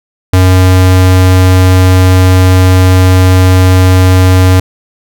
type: tone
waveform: square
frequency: 92.5 Hz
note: F#2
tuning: in tune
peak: -3 dBFS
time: 0.33-4.6 s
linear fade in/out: 5 ms
effects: none